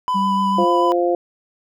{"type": "tone with vibrato", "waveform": "triangle", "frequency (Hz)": 997, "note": "B5", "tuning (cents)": 16, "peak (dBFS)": -15, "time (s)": [0.08, 0.92], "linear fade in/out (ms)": 0, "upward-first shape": "sine", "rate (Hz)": 6.8, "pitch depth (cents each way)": 14}
{"type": "tone", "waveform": "sine", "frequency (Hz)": 194.9, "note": "G3", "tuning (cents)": -10, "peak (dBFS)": -20, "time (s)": [0.14, 0.65], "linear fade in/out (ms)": 20}
{"type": "harmonic tone", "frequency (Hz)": 174.61, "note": "F3", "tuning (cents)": 0, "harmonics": [2, 3, 4], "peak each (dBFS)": [-18, -20, -21], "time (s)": [0.58, 1.15], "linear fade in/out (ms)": 2}
{"effects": []}